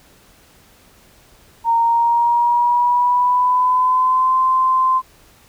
sine tone with pitch glide, 924 to 1037.2 Hz, A#5 to C6, -16 to -15 cents, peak -12 dBFS, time 1.64-5.02 s, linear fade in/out 50 ms, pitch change +201 cents, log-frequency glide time 1.76-4.37 s, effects pink hiss -50 dBFS RMS until 5.48 s

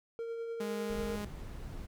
triangle tone with tremolo, 461 Hz, A#4, 19 cents flat, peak -33 dBFS, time 0.19-1.16 s, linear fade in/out 0 ms, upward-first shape triangle, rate 10 Hz, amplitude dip 35%
sawtooth tone, 207 Hz, G#3, 5 cents flat, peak -33 dBFS, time 0.6-1.25 s, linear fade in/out 5 ms
brown noise, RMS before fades -43 dBFS, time 0.89-1.87 s, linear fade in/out 20 ms
effects none

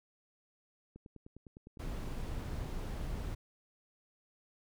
click train, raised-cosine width 3 ms, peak -38 dBFS, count 18, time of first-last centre 0.96-2.686 s, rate 9.85 Hz
brown noise, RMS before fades -39 dBFS, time 1.79-3.35 s, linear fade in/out 10 ms
effects none

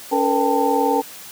sine tone cluster, 280.8 / 447.6 / 487.4 / 793 / 892 Hz, C#4 / A4 / B4 / G5 / A5, +22 / +30 / -23 / +20 / +23 cents, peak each -22 / -22 / -22 / -22 / -21 dBFS, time 0.11-1.02 s, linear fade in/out 20 ms, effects white hiss -38 dBFS RMS until 1.31 s + high-pass 100 Hz 12 dB/octave

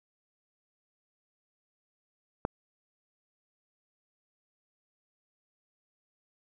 click, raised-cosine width 1 ms, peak -14 dBFS, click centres 2.451 s, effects none

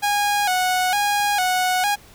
sawtooth tone with vibrato, 777 Hz, G5, 16 cents flat, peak -14 dBFS, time 0.02-1.96 s, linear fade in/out 20 ms, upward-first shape square, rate 1.1 Hz, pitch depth 94 cents each way, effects pink hiss -48 dBFS RMS until 2.14 s

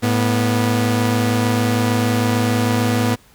sawtooth tone pair together, 108.8 / 244.2 Hz, A2 / B3, -19 / -19 cents, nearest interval octave + major second, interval 1400 cents, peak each -14 dBFS, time 0.02-3.16 s, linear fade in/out 20 ms, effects pink hiss -51 dBFS RMS until 3.34 s

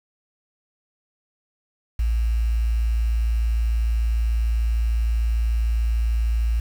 sine tone with quantisation, 56.7 Hz, A#1, 47 cents flat, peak -18 dBFS, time 1.99-6.6 s, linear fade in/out 5 ms, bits 7, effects none

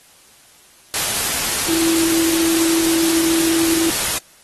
sine tone in noise, 329.6 Hz, E4, in tune, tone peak -16 dBFS, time 1.69-3.9 s, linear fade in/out 0 ms, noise white, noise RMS -20 dBFS, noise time 0.94-4.18 s, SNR +1 dB, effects white hiss -49 dBFS RMS until 4.43 s + AAC 32 kbps

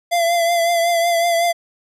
square tone with vibrato, 682 Hz, F5, 41 cents flat, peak -15 dBFS, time 0.11-1.53 s, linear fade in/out 20 ms, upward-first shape triangle, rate 5.4 Hz, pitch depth 42 cents each way, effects resampled to 32000 Hz

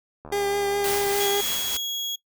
click train, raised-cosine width 1 ms, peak -26 dBFS, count 67, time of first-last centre 0.25-1.121 s, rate 75.8 Hz
30% pulse tone with vibrato, 402.6 Hz, G4, 46 cents sharp, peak -20 dBFS, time 0.32-1.41 s, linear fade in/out 5 ms, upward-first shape triangle, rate 4.9 Hz, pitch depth 16 cents each way
white noise with tremolo, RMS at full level -28 dBFS, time 0.84-1.77 s, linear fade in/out 2 ms, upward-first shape sine, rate 3.4 Hz, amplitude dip 35%
35% pulse tone, 3322 Hz, G#7, in tune, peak -25 dBFS, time 1.2-2.16 s, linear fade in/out 10 ms
effects noise-tail reverb RT60 0.1 s tail -20 dB re dry

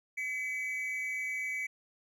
triangle tone pair together, 2028 / 2276 Hz, B6 / C#7, +45 / +45 cents, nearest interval major second, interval 200 cents, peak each -36 / -33 dBFS, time 0.17-1.67 s, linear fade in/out 10 ms, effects none

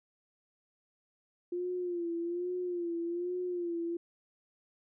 sine tone with vibrato, 349.3 Hz, F4, in tune, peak -32 dBFS, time 1.52-3.97 s, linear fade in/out 5 ms, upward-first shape sine, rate 1.2 Hz, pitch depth 62 cents each way, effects none

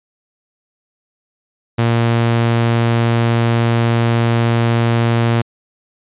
sawtooth tone, 116.54 Hz, A#2, in tune, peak -8 dBFS, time 1.78-5.42 s, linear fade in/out 10 ms, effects resampled to 8000 Hz

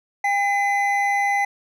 triangle tone pair together, 804.8 / 2028 Hz, G5 / B6, +45 / +45 cents, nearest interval octave + major third, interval 1600 cents, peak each -18 / -20 dBFS, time 0.24-1.45 s, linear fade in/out 5 ms, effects none

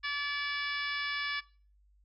harmonic tone, 576 Hz, D5, 34 cents flat, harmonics 2 / 3 / 4 / 5 / 6 / 7 / 8 / 9, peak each -40 / -35 / -38 / -43 / -42 / -47 / -47 / -44 dBFS, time 0.03-1.41 s, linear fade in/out 20 ms, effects noise-tail reverb RT60 0.4 s tail -20 dB re dry + added 50 Hz sine -62 dBFS peak until 2.04 s

